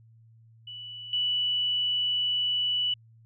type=tone with level steps; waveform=sine; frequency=2960 Hz; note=F#7; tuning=in tune; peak=-38 / -24 dBFS; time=0.67-2.94 s; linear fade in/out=5 ms; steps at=1.13 s; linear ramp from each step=2 ms; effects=added 113 Hz sine -53 dBFS peak until 3.25 s